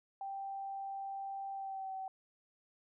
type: tone with pitch glide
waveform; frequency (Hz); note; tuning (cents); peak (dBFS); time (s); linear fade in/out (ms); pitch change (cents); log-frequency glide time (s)
sine; 784 to 764.8; G5 to G5; 0 to -43; -39; 0.21-2.08; 2; -43; 1.53-1.93
effects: none